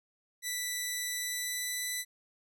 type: tone with pitch glide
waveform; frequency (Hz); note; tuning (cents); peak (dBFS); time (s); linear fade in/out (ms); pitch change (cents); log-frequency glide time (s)
10% pulse; 1975.5 to 1989.2; B6 to B6; 0 to +12; -24; 0.42-2.05; 50; +12; 1.13-1.91
effects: none